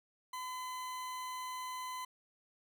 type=tone; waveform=40% pulse; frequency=1015 Hz; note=B5; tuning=47 cents sharp; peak=-39 dBFS; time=0.33-2.05 s; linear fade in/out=5 ms; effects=none